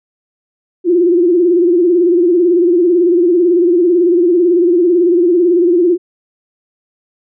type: tone with vibrato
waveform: sine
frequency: 349.2 Hz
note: F4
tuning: in tune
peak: -7 dBFS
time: 0.84-5.98 s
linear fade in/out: 50 ms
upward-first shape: sine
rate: 18 Hz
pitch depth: 90 cents each way
effects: none